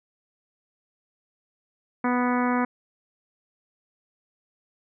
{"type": "harmonic tone", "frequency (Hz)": 246.9, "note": "B3", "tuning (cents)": 0, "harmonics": [1, 2, 3, 4, 5, 6, 7, 8, 9], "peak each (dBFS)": [-23, -31, -31, -29, -32, -34, -37, -38, -39], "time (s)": [2.04, 2.65], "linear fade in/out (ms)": 5, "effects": []}